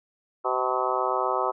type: harmonic tone with a mistuned harmonic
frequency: 127.8 Hz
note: C3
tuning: 40 cents flat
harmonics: 3 / 4 / 5 / 6 / 7 / 8 / 9 / 10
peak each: -31 / -31 / -31 / -31 / -31 / -31 / -31 / -31 dBFS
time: 0.44-1.52 s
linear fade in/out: 20 ms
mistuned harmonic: 9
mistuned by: -42 cents
effects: none